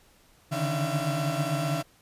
35% pulse tone cluster, 140.9 / 147.6 / 156.5 / 674 Hz, C#3 / D3 / D#3 / E5, +29 / +9 / +10 / +38 cents, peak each -30 dBFS, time 0.51-1.83 s, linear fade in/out 20 ms, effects pink hiss -60 dBFS RMS until 2.01 s + resampled to 32000 Hz

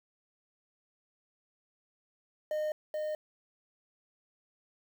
triangle tone with echo, 612 Hz, D#5, 29 cents flat, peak -28 dBFS, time 2.51-2.72 s, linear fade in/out 2 ms, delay 430 ms, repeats 1, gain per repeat -2 dB, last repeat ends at 3.15 s, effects 9-bit

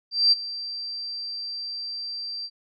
sine tone with ADSR envelope, 4699 Hz, D8, in tune, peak -13 dBFS, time 0.11-2.5 s, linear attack 210 ms, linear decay 23 ms, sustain -17 dB, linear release 53 ms, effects none

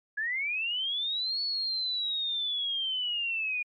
sine linear two-way sweep, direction up then down, 1661.2 to 4435 to 2426 Hz, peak -28 dBFS, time 0.17-3.63 s, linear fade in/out 10 ms, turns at 1.42 s, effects MP3 32 kbps

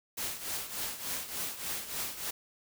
white noise with tremolo, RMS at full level -34 dBFS, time 0.17-2.31 s, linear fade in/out 10 ms, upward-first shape triangle, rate 3.4 Hz, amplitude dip 75%, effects none

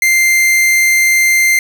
45% pulse tone, 2093 Hz, C7, in tune, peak -8 dBFS, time 0.02-1.59 s, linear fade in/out 2 ms, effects none

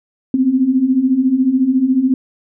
sine beating tone pair, 249.7 / 263.7 Hz, B3 / C4, +19 / +14 cents, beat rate 14 Hz, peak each -17 / -12 dBFS, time 0.34-2.14 s, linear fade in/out 2 ms, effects none

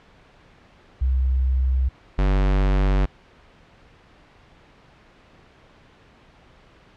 sine / square tone pair in turn, 64.8 / 48.08 Hz, C2 / G1, -16 / -33 cents, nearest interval perfect fourth, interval 517 cents, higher first, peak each -17 dBFS, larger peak neither, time 1.01-1.89 / 2.18-3.06 s, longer neither, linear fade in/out 10 ms, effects pink hiss -52 dBFS RMS until 6.96 s + low-pass 3000 Hz 12 dB/octave

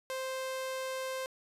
sawtooth tone, 523.3 Hz, C5, in tune, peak -31 dBFS, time 0.1-1.26 s, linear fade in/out 0 ms, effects resampled to 32000 Hz

